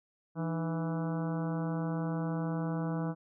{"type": "harmonic tone with a mistuned harmonic", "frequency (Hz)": 164.81, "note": "E3", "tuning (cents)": 0, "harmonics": [1, 2, 3, 4, 5, 6, 7, 8, 9], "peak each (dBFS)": [-32, -38, -42, -44, -46, -48, -49, -50, -51], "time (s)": [0.35, 3.15], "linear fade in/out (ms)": 50, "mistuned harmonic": 2, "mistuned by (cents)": -100, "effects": []}